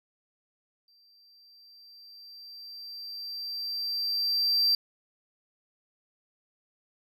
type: tone with exponential growth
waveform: triangle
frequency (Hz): 4699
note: D8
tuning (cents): 0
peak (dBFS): -19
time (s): 0.88-4.75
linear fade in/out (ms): 2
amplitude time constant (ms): 840
effects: none